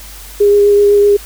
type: tone with vibrato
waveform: sine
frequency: 408.4 Hz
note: G#4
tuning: 29 cents flat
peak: -5 dBFS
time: 0.4-1.17 s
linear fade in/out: 10 ms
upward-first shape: triangle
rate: 7.9 Hz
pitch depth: 14 cents each way
effects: added 50 Hz sine -33 dBFS peak until 1.25 s + white hiss -34 dBFS RMS until 1.25 s